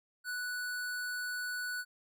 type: tone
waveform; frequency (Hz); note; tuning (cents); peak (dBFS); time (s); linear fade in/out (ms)
square; 1480; F#6; 0; -36; 0.24-1.85; 50
effects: none